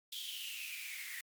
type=noise with high-pass filter sweep; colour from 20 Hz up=white; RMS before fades=-44 dBFS; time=0.12-1.21 s; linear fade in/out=5 ms; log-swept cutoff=3400 to 1900 Hz; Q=9.1; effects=MP3 96 kbps